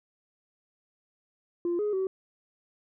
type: tone with pitch steps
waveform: sine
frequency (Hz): 346.3 / 417.9 / 379.9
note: F4 / G#4 / F#4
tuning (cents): -15 / +11 / +46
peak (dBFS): -24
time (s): 1.65-2.07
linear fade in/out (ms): 2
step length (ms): 140
effects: tanh soft clip ceiling -23 dBFS